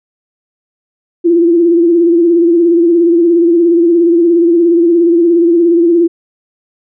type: tone with vibrato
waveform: sine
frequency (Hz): 340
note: F4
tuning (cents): -46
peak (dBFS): -5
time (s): 1.24-6.08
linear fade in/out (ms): 20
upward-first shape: sine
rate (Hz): 17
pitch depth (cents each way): 57
effects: none